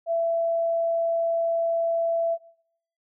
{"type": "tone", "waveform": "sine", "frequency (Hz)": 668, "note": "E5", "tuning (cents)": 23, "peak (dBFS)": -21, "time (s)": [0.06, 2.38], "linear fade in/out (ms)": 50, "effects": ["noise-tail reverb RT60 0.7 s tail -21 dB re dry"]}